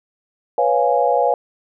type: chord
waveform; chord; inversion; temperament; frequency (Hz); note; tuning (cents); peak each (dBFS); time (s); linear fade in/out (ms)
sine; C# dominant seventh; third; equal; 493.9 / 554.4 / 698.5 / 830.6; B4 / C#5 / E#5 / G#5; 0 / 0 / 0 / 0; -19; 0.58-1.34; 2
effects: none